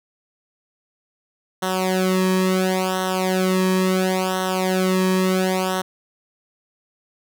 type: tone with flanger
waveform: sawtooth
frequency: 186.5 Hz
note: F#3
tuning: 14 cents sharp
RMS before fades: -20 dBFS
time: 1.62-5.82 s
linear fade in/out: 10 ms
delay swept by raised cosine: 0.42 to 1.42 ms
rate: 0.72 Hz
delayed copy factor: -1
effects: none